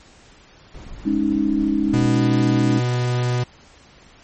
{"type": "noise with tremolo", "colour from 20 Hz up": "brown", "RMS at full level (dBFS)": -34, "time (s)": [0.74, 2.07], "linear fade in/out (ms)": 5, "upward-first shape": "triangle", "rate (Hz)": 3.6, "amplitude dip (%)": 30}
{"type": "chord", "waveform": "sine", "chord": "Ab suspended fourth", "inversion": "none", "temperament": "equal", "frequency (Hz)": [207.7, 277.2, 311.1], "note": ["Ab3", "Db4", "Eb4"], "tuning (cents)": [0, 0, 0], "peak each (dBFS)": [-22, -21, -20], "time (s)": [1.05, 2.8], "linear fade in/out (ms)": 20}
{"type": "tone", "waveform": "45% pulse", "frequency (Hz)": 123.2, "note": "B2", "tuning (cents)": -4, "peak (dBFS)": -18, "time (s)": [1.93, 3.44], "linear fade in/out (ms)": 10}
{"effects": ["pink hiss -49 dBFS RMS until 4.23 s", "MP3 32 kbps"]}